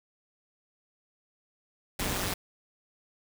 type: noise with amplitude modulation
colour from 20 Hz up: pink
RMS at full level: -28 dBFS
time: 1.99-2.34 s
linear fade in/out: 5 ms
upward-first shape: sine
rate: 191 Hz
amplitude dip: 75%
effects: none